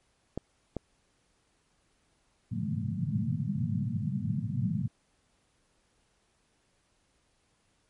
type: clicks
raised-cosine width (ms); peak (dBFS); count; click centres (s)
2; -19; 2; 0.376 / 0.767
type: band-pass noise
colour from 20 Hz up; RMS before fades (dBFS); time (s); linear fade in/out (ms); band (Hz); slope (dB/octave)
pink; -31; 2.51-4.88; 10; 100 to 230; 96
effects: pink hiss -71 dBFS RMS until 7.89 s + MP3 48 kbps

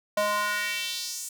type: tone with high-pass filter sweep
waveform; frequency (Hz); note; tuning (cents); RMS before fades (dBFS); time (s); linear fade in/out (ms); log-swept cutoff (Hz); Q
square; 207.5; G#3; -1; -29; 0.17-1.29; 5; 640 to 8200; 2.3
effects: none

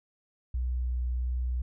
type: tone with vibrato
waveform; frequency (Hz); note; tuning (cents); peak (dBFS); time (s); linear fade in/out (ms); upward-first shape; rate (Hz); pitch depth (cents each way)
sine; 61.74; B1; 0; -27; 0.54-1.62; 5; sine; 1.5; 8
effects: none

